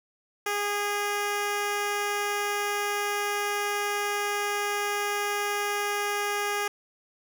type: tone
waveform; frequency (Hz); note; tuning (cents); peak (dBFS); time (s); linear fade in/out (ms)
10% pulse; 410.3; G#4; -21; -18; 0.46-6.68; 5
effects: none